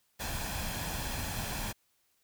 pink noise with comb filter, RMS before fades -36 dBFS, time 0.19-1.73 s, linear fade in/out 20 ms, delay 1.2 ms, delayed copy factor +0.5, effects white hiss -73 dBFS RMS until 2.23 s

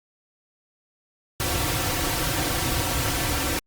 pink noise with comb filter, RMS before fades -25 dBFS, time 1.4-3.59 s, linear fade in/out 0 ms, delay 4.8 ms, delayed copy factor -0.9, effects Opus 48 kbps

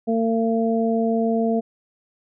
harmonic tone, 226.8 Hz, A#3, 47 cents flat, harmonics 1 / 2 / 3, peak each -20 / -23 / -25 dBFS, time 0.07-1.61 s, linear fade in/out 20 ms, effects none

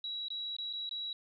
sine tone with dropouts, 3888 Hz, B7, 28 cents flat, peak -36 dBFS, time 0.04-1.13 s, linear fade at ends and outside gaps 2 ms, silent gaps 0.284-0.303 / 0.566-0.585 / 0.729-0.734 / 0.893-0.911 s, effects none

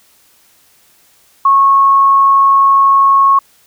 sine tone, 1097 Hz, C#6, 18 cents flat, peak -5 dBFS, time 1.45-3.39 s, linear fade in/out 5 ms, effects white hiss -50 dBFS RMS until 3.66 s

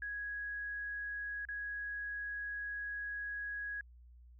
sine tone with dropouts, 1662 Hz, G#6, 1 cent sharp, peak -38 dBFS, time 0.02-3.81 s, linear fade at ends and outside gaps 2 ms, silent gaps 1.452-1.487 s, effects added 60 Hz sine -55 dBFS peak until 4.39 s

